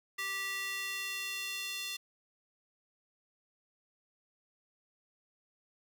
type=tone with high-pass filter sweep; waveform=square; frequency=390.7 Hz; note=G4; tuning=6 cents flat; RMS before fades=-38 dBFS; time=0.18-1.97 s; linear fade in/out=10 ms; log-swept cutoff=1800 to 3200 Hz; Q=2; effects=none